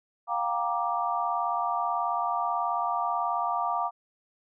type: chord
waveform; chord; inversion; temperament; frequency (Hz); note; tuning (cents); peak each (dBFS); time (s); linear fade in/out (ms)
sine; G minor seventh; third; just; 705.6 / 784 / 940.8 / 1176; F5 / G5 / Bb5 / D6; +18 / 0 / +16 / +2; -30 / -34 / -31 / -30; 0.27-3.91; 50
effects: none